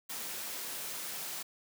white high-pass noise, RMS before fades -40 dBFS, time 0.09-1.43 s, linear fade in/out 10 ms, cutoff 160 Hz, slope 12 dB/octave, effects none

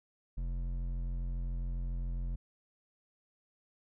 sine tone with hard clipping, 43.65 Hz, F1, in tune, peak -35 dBFS, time 0.37-2.36 s, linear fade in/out 10 ms, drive 9 dB, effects none

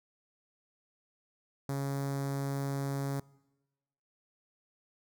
sawtooth tone with notch filter, 138.59 Hz, C#3, in tune, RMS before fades -34 dBFS, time 1.69-3.2 s, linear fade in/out 2 ms, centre 2800 Hz, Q 0.71, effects noise-tail reverb RT60 1.0 s tail -23 dB re dry

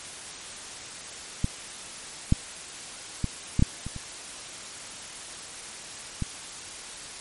clicks, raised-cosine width 5 ms, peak -11 / -6 / -13 / -9 / -6 / -21 / -24 / -15 dBFS, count 8, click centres 1.444 / 2.324 / 3.243 / 3.594 / 3.624 / 3.866 / 3.963 / 6.223 s, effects white hiss -40 dBFS RMS until 7.2 s + MP3 48 kbps

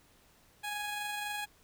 15% pulse tone with amplitude modulation, 830.6 Hz, G#5, in tune, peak -28 dBFS, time 0.63-1.46 s, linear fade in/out 20 ms, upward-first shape sine, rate 23.9 Hz, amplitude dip 25%, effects pink hiss -64 dBFS RMS until 1.63 s

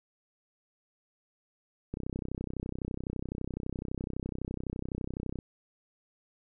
click train, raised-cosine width 3 ms, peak -22 dBFS, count 111, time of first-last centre 1.94-5.388 s, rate 31.9 Hz, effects none

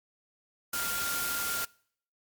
sine tone in noise, 1396.9 Hz, F6, in tune, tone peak -34 dBFS, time 0.73-1.65 s, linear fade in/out 5 ms, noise white, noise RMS -33 dBFS, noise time 0.73-1.65 s, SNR -4 dB, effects noise-tail reverb RT60 0.6 s tail -25 dB re dry + MP3 96 kbps

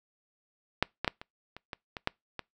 clicks, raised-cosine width 0.3 ms, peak -7 / -13 / -9 / -26 / -27 / -21 / -21 / -11 / -19 dBFS, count 9, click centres 0.826 / 1.046 / 1.078 / 1.215 / 1.566 / 1.732 / 1.968 / 2.074 / 2.393 s, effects noise-tail reverb RT60 0.2 s tail -26 dB re dry

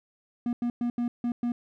triangle tone bursts at uneven times, 239.8 Hz, A#3, 49 cents sharp, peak -23 dBFS, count 6, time 0.46-0.53 / 0.62-0.7 / 0.81-0.9 / 0.98-1.08 / 1.24-1.32 / 1.43-1.52 s, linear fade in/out 2 ms, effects none

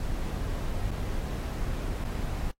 brown noise with dropouts, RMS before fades -31 dBFS, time 0-2.51 s, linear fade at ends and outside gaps 1 ms, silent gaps 0.905-0.914 / 2.04-2.05 s, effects noise-tail reverb RT60 0.1 s tail -22 dB re dry + AAC 48 kbps

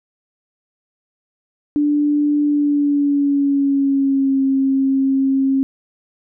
sine tone with pitch glide, 293.7 to 269.3 Hz, D4 to C#4, 0 to -50 cents, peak -13 dBFS, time 1.76-5.63 s, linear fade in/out 0 ms, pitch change -150 cents, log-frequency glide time 2.43-4.42 s, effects none

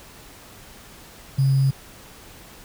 sine tone with sample-and-hold, 135.3 Hz, C#3, 42 cents flat, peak -15 dBFS, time 1.38-1.71 s, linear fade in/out 10 ms, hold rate 4900 Hz, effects pink hiss -45 dBFS RMS until 2.64 s

